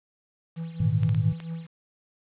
triangle tone with tremolo, 164.81 Hz, E3, in tune, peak -27 dBFS, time 0.56-1.67 s, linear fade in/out 20 ms, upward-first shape triangle, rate 4.4 Hz, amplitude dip 75%
sine chord, Ab suspended second, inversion none, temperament equal, 103.83 / 116.54 / 155.56 Hz, Ab2 / Bb2 / Eb3, 0 / 0 / 0 cents, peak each -25 dBFS, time 0.8-1.33 s, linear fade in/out 5 ms
clicks, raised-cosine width 0.2 ms, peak -22 dBFS, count 4, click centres 1.033 / 1.092 / 1.147 / 1.402 s
effects resampled to 8000 Hz + 9-bit

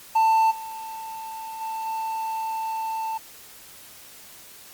triangle tone with level steps, 890 Hz, A5, 20 cents sharp, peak -14 / -31 / -26 / -24 dBFS, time 0.15-3.18 s, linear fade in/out 10 ms, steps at 0.5 / 1.6 / 1.85 s, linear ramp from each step 20 ms, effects white hiss -46 dBFS RMS until 4.73 s + Opus 48 kbps

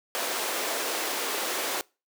pink high-pass noise, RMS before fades -30 dBFS, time 0.15-1.81 s, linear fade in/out 0 ms, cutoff 350 Hz, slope 24 dB/octave, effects noise-tail reverb RT60 0.3 s tail -25 dB re dry

